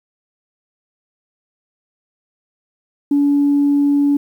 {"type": "tone", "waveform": "sine", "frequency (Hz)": 285.5, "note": "D4", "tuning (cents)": -49, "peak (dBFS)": -10, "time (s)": [3.11, 4.17], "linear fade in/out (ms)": 5, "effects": ["tanh soft clip ceiling -7 dBFS", "8-bit"]}